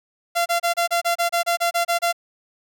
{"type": "tone bursts", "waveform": "sawtooth", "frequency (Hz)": 687, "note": "F5", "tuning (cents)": -29, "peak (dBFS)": -14, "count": 13, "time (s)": [0.35, 2.128], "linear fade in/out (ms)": 20, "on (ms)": 110, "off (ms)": 29, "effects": []}